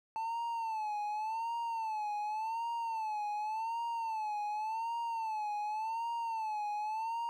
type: tone with vibrato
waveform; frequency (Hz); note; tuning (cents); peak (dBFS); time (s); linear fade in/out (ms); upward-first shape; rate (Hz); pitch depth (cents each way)
triangle; 882; A5; +4; -32; 0.16-7.29; 0; sine; 0.88; 100
effects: none